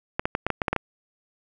clicks, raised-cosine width 0.5 ms, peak -8 dBFS, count 9, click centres 0.195 / 0.255 / 0.351 / 0.466 / 0.503 / 0.618 / 0.682 / 0.73 / 0.763 s, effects none

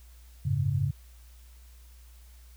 sine chord, F# suspended second, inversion none, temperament equal with one note detuned, 92.5 / 105.46 / 138.59 Hz, F#2 / G#2 / C#3, 0 / +27 / 0 cents, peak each -31 / -29 / -27 dBFS, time 0.45-0.91 s, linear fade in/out 10 ms, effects added 60 Hz sine -49 dBFS peak until 2.56 s + white hiss -61 dBFS RMS until 2.56 s

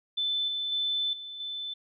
sine tone with level steps, 3520 Hz, A7, in tune, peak -26 / -29 / -26 / -38 / -33 dBFS, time 0.17-1.74 s, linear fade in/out 10 ms, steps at 0.48 / 0.72 / 1.13 / 1.4 s, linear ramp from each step 2 ms, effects none

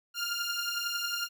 15% pulse beating tone pair, 1396.9 / 1407.9 Hz, F6 / F6, 0 / +14 cents, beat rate 11 Hz, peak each -28 / -27 dBFS, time 0.14-1.29 s, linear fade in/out 50 ms, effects none

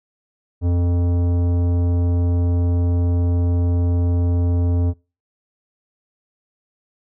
sine tone with tanh clipping, 87.31 Hz, F2, in tune, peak -17 dBFS, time 0.61-4.94 s, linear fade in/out 50 ms, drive 14 dB, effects noise-tail reverb RT60 0.3 s tail -22 dB re dry

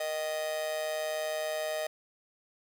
45% pulse tone with amplitude modulation, 622.3 Hz, D#5, in tune, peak -28 dBFS, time 0-1.87 s, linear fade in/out 5 ms, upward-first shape sine, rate 153 Hz, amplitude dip 70%, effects none

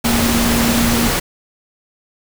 sine tone in noise, 233.9 Hz, A#3, 6 cents sharp, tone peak -15 dBFS, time 0.04-1.08 s, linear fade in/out 10 ms, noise pink, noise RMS -17 dBFS, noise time 0.04-1.2 s, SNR -1 dB, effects none

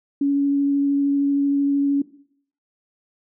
sine tone with vibrato, 281.2 Hz, C#4, 25 cents sharp, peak -16 dBFS, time 0.21-2.02 s, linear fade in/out 5 ms, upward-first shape triangle, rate 13 Hz, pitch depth 10 cents each way, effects noise-tail reverb RT60 0.6 s tail -17 dB re dry

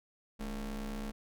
45% pulse ring-modulated tone, 124.5 Hz, B2, 14 cents sharp, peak -34 dBFS, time 0.39-1.12 s, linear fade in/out 20 ms, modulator 90.1 Hz, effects none

